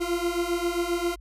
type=beating tone pair; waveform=40% pulse; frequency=341.8 / 349.3 Hz; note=F4 / F4; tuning=-37 / 0 cents; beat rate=7.5 Hz; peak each=-28 / -26 dBFS; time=0-1.16 s; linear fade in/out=20 ms; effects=added 50 Hz sine -43 dBFS peak until 1.2 s + resampled to 32000 Hz